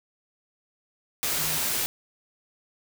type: tone in noise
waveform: sine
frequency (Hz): 155.2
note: D#3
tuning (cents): -4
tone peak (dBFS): -38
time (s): 1.38-1.58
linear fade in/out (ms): 0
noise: white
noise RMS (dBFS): -27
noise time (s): 1.23-1.86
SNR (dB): -14
effects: none